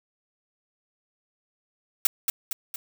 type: noise with echo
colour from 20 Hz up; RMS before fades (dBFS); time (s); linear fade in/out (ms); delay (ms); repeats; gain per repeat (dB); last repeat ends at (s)
blue; -19; 2.05-2.07; 2; 230; 3; -5; 2.76
effects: none